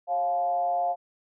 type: tone with frequency modulation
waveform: sine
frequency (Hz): 703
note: F5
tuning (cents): +11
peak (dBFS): -23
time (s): 0.07-0.96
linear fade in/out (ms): 50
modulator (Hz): 160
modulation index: 0.54
effects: none